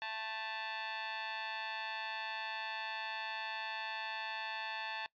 15% pulse tone with amplitude modulation, 880 Hz, A5, in tune, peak -29 dBFS, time 0.02-5.06 s, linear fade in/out 0 ms, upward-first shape sine, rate 212 Hz, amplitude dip 75%, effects noise-tail reverb RT60 0.1 s tail -22 dB re dry + resampled to 11025 Hz

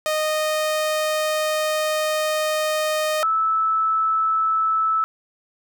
sawtooth / sine tone pair in turn, 618 / 1309.5 Hz, D#5 / E6, -12 / -12 cents, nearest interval octave + minor second, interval 1300 cents, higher second, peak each -16 / -17 dBFS, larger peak first, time 0.06-3.23 / 3.23-5.04 s, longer first, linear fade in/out 0 ms, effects none

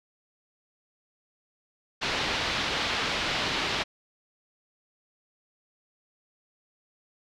white low-pass noise, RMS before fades -29 dBFS, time 2.01-3.84 s, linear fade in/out 20 ms, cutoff 4200 Hz, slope 24 dB/octave, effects none

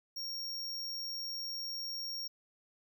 square tone, 5560 Hz, F8, 9 cents flat, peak -38 dBFS, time 0.16-2.28 s, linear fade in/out 10 ms, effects none

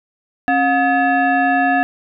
sine tone with frequency modulation, 720 Hz, F#5, 47 cents flat, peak -12 dBFS, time 0.48-1.83 s, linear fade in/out 0 ms, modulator 991 Hz, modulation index 1.1, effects none

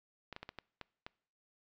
clicks, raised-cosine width 0.3 ms, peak -28 dBFS, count 7, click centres 0.327 / 0.364 / 0.43 / 0.491 / 0.587 / 0.813 / 1.065 s, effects noise-tail reverb RT60 0.6 s tail -25 dB re dry + resampled to 16000 Hz

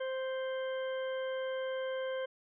harmonic tone, 523.3 Hz, C5, in tune, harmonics 1 / 2 / 3 / 4 / 6, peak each -34 / -47 / -45 / -52 / -50 dBFS, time 0-2.26 s, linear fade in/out 10 ms, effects none

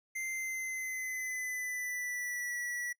square tone with pitch glide, 2084 to 1944.4 Hz, C7 to B6, -7 to -28 cents, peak -36 dBFS, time 0.15-2.93 s, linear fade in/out 10 ms, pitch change -121 cents, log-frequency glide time 0.31-2.55 s, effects noise-tail reverb RT60 0.1 s tail -23 dB re dry

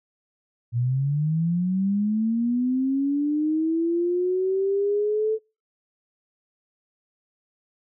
sine linear sweep, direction up, 116 to 441.7 Hz, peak -20 dBFS, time 0.72-5.39 s, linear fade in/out 50 ms, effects noise-tail reverb RT60 0.3 s tail -26 dB re dry

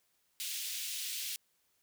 pink high-pass noise, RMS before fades -39 dBFS, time 0.4-1.36 s, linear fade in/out 0 ms, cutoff 2700 Hz, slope 24 dB/octave, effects white hiss -75 dBFS RMS until 1.82 s

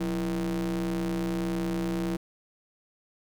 square ring-modulated tone, 75.4 Hz, D2, 46 cents sharp, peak -25 dBFS, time 0-2.17 s, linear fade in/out 10 ms, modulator 257 Hz, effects none

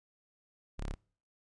sawtooth tone, 34.65 Hz, C#1, in tune, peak -32 dBFS, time 0.78-0.95 s, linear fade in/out 20 ms, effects noise-tail reverb RT60 0.5 s tail -26 dB re dry + resampled to 22050 Hz

